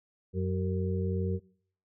harmonic tone with a mistuned harmonic, 92.5 Hz, F#2, in tune, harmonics 1 / 2 / 4 / 5, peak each -30 / -33 / -36 / -37 dBFS, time 0.33-1.4 s, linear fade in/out 50 ms, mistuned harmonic 4, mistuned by +47 cents, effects noise-tail reverb RT60 0.6 s tail -23 dB re dry

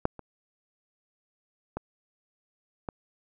clicks, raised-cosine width 1 ms, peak -9 / -27 / -18 / -19 dBFS, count 4, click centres 0.054 / 0.193 / 1.77 / 2.888 s, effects none

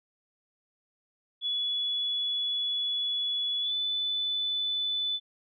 sine tone with pitch glide, 3406 to 3496 Hz, G#7 to A7, +43 to -12 cents, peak -27 dBFS, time 1.41-5.2 s, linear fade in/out 50 ms, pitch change +45 cents, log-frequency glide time 3.61-3.73 s, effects none

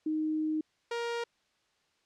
sine / sawtooth tone pair in turn, 310.9 / 470.1 Hz, D#4 / A#4, -1 / +15 cents, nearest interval perfect fifth, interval 716 cents, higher second, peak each -28 dBFS, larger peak neither, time 0.06-0.61 / 0.91-1.24 s, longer first, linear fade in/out 5 ms, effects white hiss -72 dBFS RMS until 2.05 s + low-pass 5000 Hz 12 dB/octave

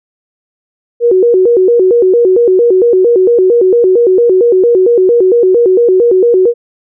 sine tone with vibrato, 420.4 Hz, G#4, 21 cents sharp, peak -4 dBFS, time 1-6.54 s, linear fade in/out 50 ms, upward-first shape square, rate 4.4 Hz, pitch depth 210 cents each way, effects none

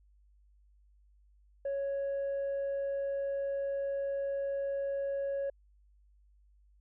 sine tone, 554.4 Hz, C#5, in tune, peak -29 dBFS, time 1.65-5.5 s, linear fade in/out 5 ms, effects tanh soft clip ceiling -30 dBFS + added 50 Hz sine -61 dBFS peak until 6.8 s

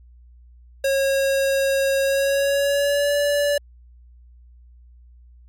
square tone with pitch glide, 545 to 577.4 Hz, C#5 to D5, -29 to -30 cents, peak -18 dBFS, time 0.84-3.58 s, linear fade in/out 5 ms, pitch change +99 cents, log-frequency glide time 2.02-3.16 s, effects added 60 Hz sine -45 dBFS peak until 5.48 s + MP3 64 kbps

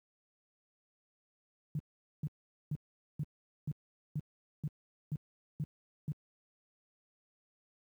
sine tone bursts, 150 Hz, D3, 37 cents sharp, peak -32 dBFS, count 10, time 1.75-6.12 s, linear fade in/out 2 ms, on 41 ms, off 440 ms, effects high-pass 60 Hz 12 dB/octave + 11-bit

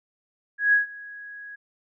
sine tone with ADSR envelope, 1661.2 Hz, G#6, in tune, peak -14 dBFS, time 0.58-1.56 s, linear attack 150 ms, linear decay 130 ms, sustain -23 dB, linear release 13 ms, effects none

